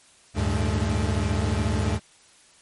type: tone cluster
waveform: 40% pulse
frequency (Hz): 75.3 / 98 / 112.3 / 214.1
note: D2 / G2 / A2 / A3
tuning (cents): +44 / 0 / +36 / -47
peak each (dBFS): -25 / -25 / -30 / -29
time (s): 0.34-2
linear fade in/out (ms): 50
effects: white hiss -55 dBFS RMS until 2.61 s + MP3 48 kbps